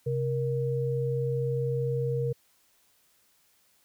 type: tone pair together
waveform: sine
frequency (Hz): 132.35 / 470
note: C3 / A#4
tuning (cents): +20 / +14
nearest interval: octave + minor seventh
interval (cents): 2194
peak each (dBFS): -28 / -29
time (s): 0.06-2.33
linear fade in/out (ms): 10
effects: white hiss -66 dBFS RMS until 3.84 s